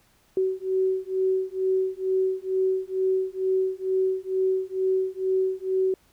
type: beating tone pair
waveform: sine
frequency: 376.4 / 378.6 Hz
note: F#4 / F#4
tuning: +30 / +40 cents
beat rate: 2.2 Hz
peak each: -25 dBFS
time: 0.37-5.94 s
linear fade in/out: 2 ms
effects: pink hiss -62 dBFS RMS until 6.12 s